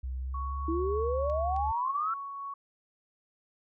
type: tone with pitch glide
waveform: sine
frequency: 64.3 to 71.35 Hz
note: C2 to D2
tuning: -30 to -49 cents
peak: -32 dBFS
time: 0.03-1.72 s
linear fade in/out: 10 ms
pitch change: +181 cents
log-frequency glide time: 0.2-0.8 s
type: tone with tremolo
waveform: sine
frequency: 1114 Hz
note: C#6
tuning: 8 cents sharp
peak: -35 dBFS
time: 0.34-2.54 s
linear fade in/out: 5 ms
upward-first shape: triangle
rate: 3.4 Hz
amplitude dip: 25%
type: exponential sweep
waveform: sine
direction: up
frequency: 320.5 to 1372 Hz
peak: -28 dBFS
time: 0.68-2.14 s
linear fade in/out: 5 ms
type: clicks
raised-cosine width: 0.2 ms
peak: -35 dBFS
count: 2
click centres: 1.299 / 1.564 s
effects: none